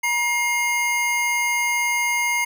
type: tone pair together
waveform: square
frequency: 954 / 2128 Hz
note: A#5 / C7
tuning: +40 / +29 cents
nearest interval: octave + major second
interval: 1389 cents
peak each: -26 / -21 dBFS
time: 0.03-2.45 s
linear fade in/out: 10 ms
effects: none